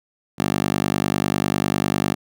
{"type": "tone with high-pass filter", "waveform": "10% pulse", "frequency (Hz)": 50, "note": "G1", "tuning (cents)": 35, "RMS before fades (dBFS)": -22, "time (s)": [0.38, 2.15], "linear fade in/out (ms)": 20, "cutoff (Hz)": 180, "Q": 0.9, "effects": []}